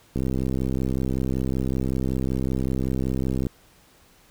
click train, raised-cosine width 3 ms, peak -13 dBFS, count 217, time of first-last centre 0.16-3.468 s, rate 65.3 Hz, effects pink hiss -56 dBFS RMS until 4.3 s

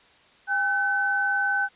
sine tone pair together, 806 / 1521.5 Hz, G5 / F#6, +48 / +48 cents, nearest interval major seventh, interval 1100 cents, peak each -28 / -22 dBFS, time 0.47-1.69 s, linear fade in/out 50 ms, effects white hiss -56 dBFS RMS until 1.75 s + resampled to 8000 Hz

